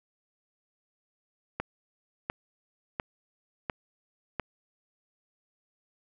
click train, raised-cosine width 0.5 ms, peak -15 dBFS, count 5, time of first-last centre 1.6-4.397 s, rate 1.43 Hz, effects none

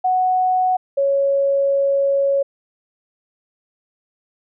sine tone pair in turn, 740 / 554.4 Hz, F#5 / C#5, 0 / 0 cents, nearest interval perfect fourth, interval 500 cents, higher first, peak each -14 dBFS, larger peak neither, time 0.04-0.77 / 0.97-2.43 s, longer second, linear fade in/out 10 ms, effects none

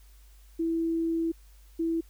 sine tone pair in turn, 329.6 / 329.6 Hz, E4 / E4, 0 / 0 cents, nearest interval unison, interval 0 cents, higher neither, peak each -25 dBFS, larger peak neither, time 0.59-1.32 / 1.79-2.01 s, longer first, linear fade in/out 10 ms, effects added 50 Hz sine -51 dBFS peak until 2.09 s + white hiss -63 dBFS RMS until 2.09 s

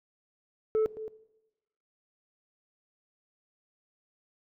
sine tone with echo, 436.7 Hz, A4, 13 cents flat, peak -20 dBFS, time 0.75-0.86 s, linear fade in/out 0 ms, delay 220 ms, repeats 1, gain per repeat -14 dB, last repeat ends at 1.08 s, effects noise-tail reverb RT60 1.0 s tail -20 dB re dry + tanh soft clip ceiling -22 dBFS

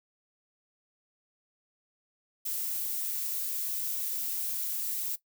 violet noise, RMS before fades -33 dBFS, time 2.45-5.16 s, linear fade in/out 10 ms, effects noise-tail reverb RT60 0.1 s tail -17 dB re dry

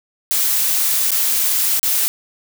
blue noise with dropouts, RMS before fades -17 dBFS, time 0.31-2.08 s, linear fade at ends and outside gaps 0 ms, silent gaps 1.106-1.117 / 1.795-1.83 s, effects none

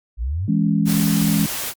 sine exponential sweep, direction up, 52.2 to 113.2 Hz, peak -20 dBFS, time 0.17-0.5 s, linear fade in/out 50 ms
sine chord, C# minor, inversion first, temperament equal, 164.81 / 207.7 / 277.2 Hz, E3 / G#3 / C#4, 0 / 0 / 0 cents, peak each -19 / -18 / -23 dBFS, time 0.48-1.46 s, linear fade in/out 5 ms
white noise, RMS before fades -26 dBFS, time 0.85-1.74 s, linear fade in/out 50 ms
effects Opus 48 kbps

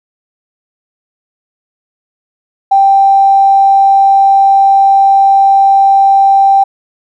triangle tone with tanh clipping, 785 Hz, G5, 2 cents sharp, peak -3 dBFS, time 2.71-6.64 s, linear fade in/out 10 ms, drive 3 dB, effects none

